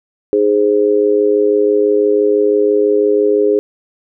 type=tone with amplitude modulation; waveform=sine; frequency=415.3 Hz; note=G#4; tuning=in tune; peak=-5 dBFS; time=0.33-3.59 s; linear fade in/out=0 ms; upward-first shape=sine; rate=106 Hz; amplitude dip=90%; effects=none